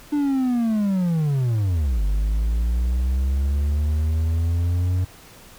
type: linear two-way sweep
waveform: triangle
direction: down then up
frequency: 297.9 to 48.79 to 92.3 Hz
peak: -16 dBFS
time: 0.12-5.05 s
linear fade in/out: 10 ms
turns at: 2.03 s
effects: pink hiss -46 dBFS RMS until 5.58 s